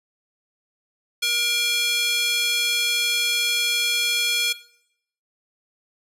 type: tone with high-pass filter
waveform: square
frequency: 475.7 Hz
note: A#4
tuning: 35 cents sharp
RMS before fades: -22 dBFS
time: 1.22-4.53 s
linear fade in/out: 10 ms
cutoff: 2900 Hz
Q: 2.1
effects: noise-tail reverb RT60 0.7 s tail -17 dB re dry + resampled to 32000 Hz